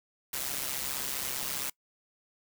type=noise with amplitude modulation; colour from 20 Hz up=white; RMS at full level=-31 dBFS; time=0.33-1.7 s; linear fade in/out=5 ms; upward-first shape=sine; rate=135 Hz; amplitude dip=75%; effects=noise-tail reverb RT60 0.1 s tail -24 dB re dry